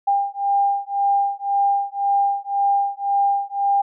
sine beating tone pair, 799 / 800.9 Hz, G5 / G5, +33 / +37 cents, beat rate 1.9 Hz, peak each -20 dBFS, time 0.07-3.82 s, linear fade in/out 10 ms, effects none

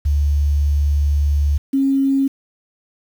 sine tone pair in turn, 72.4 / 272.2 Hz, D2 / C#4, -24 / -31 cents, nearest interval octave + major seventh, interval 2293 cents, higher second, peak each -13 dBFS, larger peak neither, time 0.05-1.58 / 1.73-2.28 s, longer first, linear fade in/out 10 ms, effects 7-bit

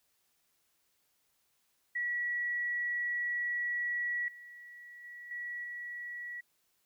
sine tone with level steps, 1933 Hz, B6, 38 cents flat, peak -31 / -48 / -45 / -37 / -39 dBFS, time 1.95-6.41 s, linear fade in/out 10 ms, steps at 4.28 / 5.04 / 5.31 / 5.64 s, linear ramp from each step 2 ms, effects white hiss -75 dBFS RMS until 6.85 s

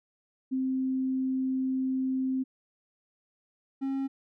sine / triangle tone pair in turn, 261.6 / 270.2 Hz, C4 / C#4, 0 / -44 cents, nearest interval minor second, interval 56 cents, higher second, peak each -26 dBFS, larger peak neither, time 0.51-2.44 / 3.81-4.08 s, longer first, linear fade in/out 20 ms, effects none

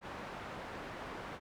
white low-pass noise, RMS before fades -45 dBFS, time 0.01-1.4 s, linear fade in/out 50 ms, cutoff 1300 Hz, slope 12 dB/octave, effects none

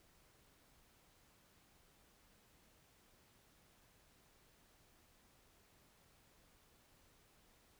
silence, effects pink hiss -70 dBFS RMS until 7.79 s

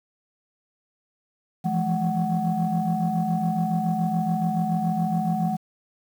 sine tone cluster, 165.9 / 173 / 212.6 / 744 Hz, E3 / F3 / G#3 / F#5, +11 / -16 / +41 / +9 cents, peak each -26 dBFS, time 1.64-5.57 s, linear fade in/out 20 ms, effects tanh soft clip ceiling -14 dBFS + 8-bit

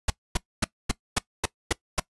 pink noise bursts, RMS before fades -22 dBFS, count 8, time 0.08-1.998 s, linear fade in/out 5 ms, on 21 ms, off 250 ms, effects noise-tail reverb RT60 0.1 s tail -21 dB re dry + resampled to 24000 Hz

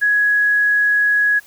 sine tone, 1672 Hz, G#6, 11 cents sharp, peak -12 dBFS, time 0.01-1.4 s, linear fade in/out 20 ms, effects white hiss -47 dBFS RMS until 1.46 s

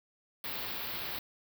white band-stop noise, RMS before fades -38 dBFS, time 0.44-1.19 s, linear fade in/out 2 ms, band 4700 to 14000 Hz, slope 48 dB/octave, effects none

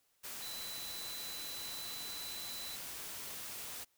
sine tone in noise, 4000 Hz, B7, 21 cents sharp, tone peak -45 dBFS, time 0.41-2.77 s, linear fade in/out 20 ms, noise white, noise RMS -45 dBFS, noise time 0.23-3.85 s, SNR -3 dB, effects white hiss -75 dBFS RMS until 3.97 s

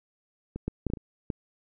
clicks, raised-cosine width 3 ms, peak -22 / -16 / -14 / -22 / -14 / -29 / -17 dBFS, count 7, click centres 0.56 / 0.68 / 0.867 / 0.901 / 0.936 / 0.972 / 1.302 s, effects none

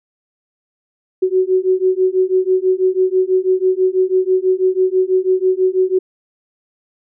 sine beating tone pair, 370 / 376.1 Hz, F#4 / F#4, 0 / +28 cents, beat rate 6.1 Hz, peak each -15 dBFS, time 1.22-5.99 s, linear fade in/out 10 ms, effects none

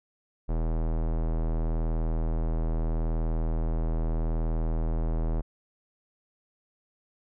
square tone with low-pass filter, 40.39 Hz, E1, 35 cents flat, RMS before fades -27 dBFS, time 0.48-5.42 s, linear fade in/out 20 ms, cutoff 740 Hz, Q 1, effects none

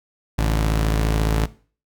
sawtooth tone pair together, 54.43 / 145.3 Hz, A1 / D3, -18 / -18 cents, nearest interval octave + perfect fourth, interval 1700 cents, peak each -14 / -22 dBFS, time 0.38-1.46 s, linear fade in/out 10 ms, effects noise-tail reverb RT60 0.4 s tail -18 dB re dry

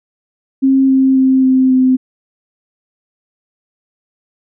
sine tone with pitch steps, 267.7 / 265.2 / 262.8 / 260.4 / 258 Hz, C4 / C4 / C4 / C4 / C4, +40 / +23 / +8 / -8 / -24 cents, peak -7 dBFS, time 0.62-1.97 s, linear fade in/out 20 ms, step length 270 ms, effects none

